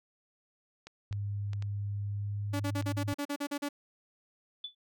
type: clicks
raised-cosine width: 0.2 ms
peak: -29 dBFS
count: 5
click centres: 0.87 / 1.127 / 1.533 / 1.624 / 2.824 s
type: tone with pitch glide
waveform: sine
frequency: 101.6 to 103.32 Hz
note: G#2 to G#2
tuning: -38 to -8 cents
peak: -32 dBFS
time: 1.11-3.13 s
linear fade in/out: 0 ms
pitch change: +30 cents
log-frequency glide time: 2.03-2.84 s
type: tone bursts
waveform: sawtooth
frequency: 287.3 Hz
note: D4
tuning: 38 cents flat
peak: -28 dBFS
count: 11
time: 2.53-3.689 s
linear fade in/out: 10 ms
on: 69 ms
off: 40 ms
type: tone with exponential decay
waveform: sine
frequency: 3475 Hz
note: A7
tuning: 22 cents flat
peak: -33 dBFS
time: 4.64-4.75 s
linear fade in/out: 5 ms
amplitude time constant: 23 ms
effects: none